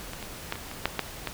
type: clicks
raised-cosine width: 0.3 ms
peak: -20 / -20 / -12 / -21 / -22 / -7 / -9 / -13 dBFS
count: 8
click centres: 0.134 / 0.227 / 0.524 / 0.556 / 0.714 / 0.856 / 0.993 / 1.273 s
effects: pink hiss -41 dBFS RMS until 1.33 s